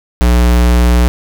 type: tone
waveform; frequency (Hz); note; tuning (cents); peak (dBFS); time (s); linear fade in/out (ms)
square; 60.1; B1; -46; -7; 0.21-1.08; 0
effects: none